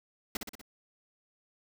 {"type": "noise with echo", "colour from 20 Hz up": "pink", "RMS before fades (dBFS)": -34, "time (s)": [0.35, 0.37], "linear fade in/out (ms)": 2, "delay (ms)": 61, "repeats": 4, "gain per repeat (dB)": -4, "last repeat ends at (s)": 0.614, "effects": []}